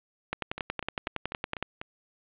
two click trains, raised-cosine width 0.3 ms, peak -19 / -13 dBFS, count 6 / 15, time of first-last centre 0.58-1.815 / 0.33-1.626 s, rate 4.05 / 10.8 Hz, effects resampled to 8000 Hz + 7-bit

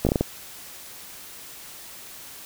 slowing click train, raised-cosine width 2 ms, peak -7 dBFS, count 6, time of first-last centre 0.05-0.21 s, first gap 17 ms, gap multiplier 1.32, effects white hiss -42 dBFS RMS until 2.45 s

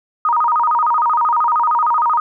sine tone with vibrato, 1085 Hz, C#6, 37 cents flat, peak -12 dBFS, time 0.25-2.2 s, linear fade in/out 2 ms, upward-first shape square, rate 13 Hz, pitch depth 240 cents each way, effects none

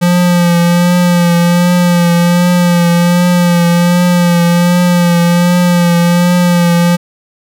square tone with vibrato, 174.61 Hz, F3, in tune, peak -7 dBFS, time 0.01-6.97 s, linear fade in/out 20 ms, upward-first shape triangle, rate 1.3 Hz, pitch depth 33 cents each way, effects none

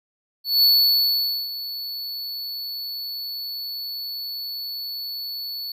square tone with ADSR envelope, 4435 Hz, C#8, in tune, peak -13 dBFS, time 0.44-5.72 s, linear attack 190 ms, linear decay 850 ms, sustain -16 dB, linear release 3 ms, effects none

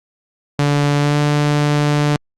sawtooth tone with pitch glide, 144.6 to 147.21 Hz, D3 to D3, -27 to +4 cents, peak -9 dBFS, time 0.59-2.16 s, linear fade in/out 0 ms, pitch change +31 cents, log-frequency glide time 0.98-1.18 s, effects low-pass 7000 Hz 12 dB/octave + Opus 48 kbps

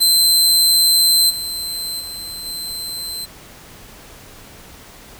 sawtooth tone with level steps, 4092 Hz, C8, 39 cents flat, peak -8 / -20 / -25 / -22 dBFS, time 0-3.26 s, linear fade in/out 20 ms, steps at 1.29 / 1.99 / 2.45 s, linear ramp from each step 20 ms, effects pink hiss -41 dBFS RMS until 5.19 s

